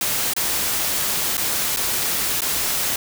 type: noise with dropouts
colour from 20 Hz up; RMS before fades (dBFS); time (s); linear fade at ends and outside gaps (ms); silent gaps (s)
white; -22; 0.01-2.96; 2; 0.336-0.364 / 1.37-1.378 / 1.763-1.77 / 2.407-2.418
effects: none